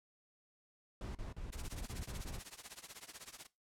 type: noise bursts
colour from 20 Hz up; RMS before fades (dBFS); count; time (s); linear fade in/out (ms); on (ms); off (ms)
brown; -44; 8; 1.01-2.389; 2; 140; 37
type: noise with tremolo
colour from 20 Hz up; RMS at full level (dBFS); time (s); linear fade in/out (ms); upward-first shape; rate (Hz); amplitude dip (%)
white; -46; 1.52-3.47; 10; triangle; 16; 100
effects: noise-tail reverb RT60 0.2 s tail -17 dB re dry + low-pass 10000 Hz 12 dB/octave